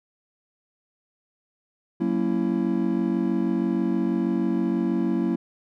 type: chord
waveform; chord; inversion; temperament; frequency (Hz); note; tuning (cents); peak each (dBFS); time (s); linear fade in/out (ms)
triangle; F# dominant seventh; none; just; 185 / 231.2 / 277.5 / 333; F#3 / A#3 / C#4 / E4; 0 / -14 / +2 / +18; -25 / -24 / -27 / -24; 2-5.36; 10
effects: none